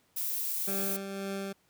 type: noise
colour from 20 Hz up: violet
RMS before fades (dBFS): -33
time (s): 0.16-0.97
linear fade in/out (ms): 10
type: tone with tremolo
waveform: 20% pulse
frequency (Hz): 196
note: G3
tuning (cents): 0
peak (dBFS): -28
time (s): 0.67-1.53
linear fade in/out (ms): 10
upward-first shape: triangle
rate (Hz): 1.9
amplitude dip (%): 40
effects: pink hiss -69 dBFS RMS until 1.69 s + high-pass 80 Hz 12 dB/octave